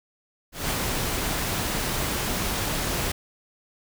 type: noise with ADSR envelope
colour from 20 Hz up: pink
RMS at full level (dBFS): -25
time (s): 0.52-3.12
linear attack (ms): 190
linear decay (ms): 5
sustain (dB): -2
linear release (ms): 6
effects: none